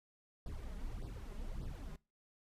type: noise with flanger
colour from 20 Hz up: brown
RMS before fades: -44 dBFS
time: 0.46-1.96 s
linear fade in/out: 2 ms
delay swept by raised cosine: 0.21 to 4.91 ms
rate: 1.7 Hz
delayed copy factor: +0.95
effects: noise-tail reverb RT60 0.3 s tail -22 dB re dry + resampled to 32000 Hz